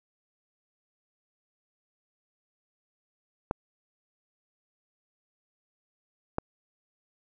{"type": "clicks", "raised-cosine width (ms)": 1, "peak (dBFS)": -13, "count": 2, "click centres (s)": [3.511, 6.384], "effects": []}